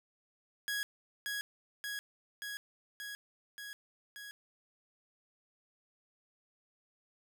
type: tone with echo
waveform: sawtooth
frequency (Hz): 1661.2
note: G#6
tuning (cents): 0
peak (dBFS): -30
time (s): 0.68-0.83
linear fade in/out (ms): 0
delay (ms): 580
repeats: 6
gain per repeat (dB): -2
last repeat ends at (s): 4.31
effects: none